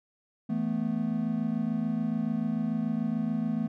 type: chord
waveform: triangle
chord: E suspended fourth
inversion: none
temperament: equal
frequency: 164.81 / 220 / 246.9 Hz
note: E3 / A3 / B3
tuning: 0 / 0 / 0 cents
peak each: -32 / -27 / -30 dBFS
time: 0.49-3.68 s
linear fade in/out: 10 ms
effects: none